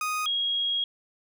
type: tone pair in turn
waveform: 30% pulse / sine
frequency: 1244.5 / 3286 Hz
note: D#6 / G#7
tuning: 0 / -19 cents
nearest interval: octave + perfect fourth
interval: 1681 cents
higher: second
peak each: -24 dBFS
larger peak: neither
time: 0.01-0.26 / 0.26-0.84 s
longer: second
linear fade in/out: 2 ms
effects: none